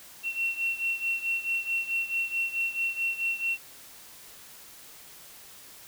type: beating tone pair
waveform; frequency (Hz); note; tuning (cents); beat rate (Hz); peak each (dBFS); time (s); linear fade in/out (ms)
sine; 2717 / 2721.6; F7 / F7; -48 / -45; 4.6; -28 / -31; 0.23-3.58; 50
effects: tanh soft clip ceiling -20 dBFS + white hiss -49 dBFS RMS until 5.87 s